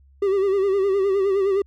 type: tone with vibrato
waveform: triangle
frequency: 391.4 Hz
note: G4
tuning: 3 cents flat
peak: -15 dBFS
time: 0.22-1.62 s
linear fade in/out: 5 ms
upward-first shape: sine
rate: 9.7 Hz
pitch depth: 64 cents each way
effects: added 68 Hz sine -50 dBFS peak until 1.66 s